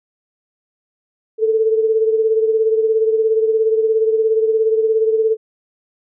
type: beating tone pair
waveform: sine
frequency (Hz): 440 / 457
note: A4 / A#4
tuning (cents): 0 / -34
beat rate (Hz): 17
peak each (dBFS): -13 / -21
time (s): 1.38-5.37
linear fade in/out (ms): 50
effects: none